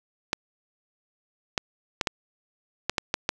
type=clicks; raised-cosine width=0.2 ms; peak=-6 dBFS; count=8; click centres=0.331 / 1.578 / 2.012 / 2.072 / 2.896 / 2.982 / 3.141 / 3.291 s; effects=none